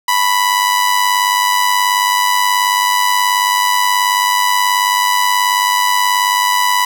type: tone with amplitude modulation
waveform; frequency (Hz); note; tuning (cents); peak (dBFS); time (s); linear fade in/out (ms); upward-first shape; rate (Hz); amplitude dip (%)
sawtooth; 987.8; B5; 0; -5; 0.08-6.85; 5; sine; 98.6; 55
effects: none